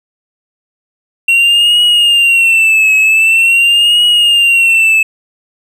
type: tone with vibrato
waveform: triangle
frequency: 2731 Hz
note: F7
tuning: 39 cents flat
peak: -4 dBFS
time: 1.28-5.03 s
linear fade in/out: 5 ms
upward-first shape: triangle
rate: 0.45 Hz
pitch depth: 110 cents each way
effects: none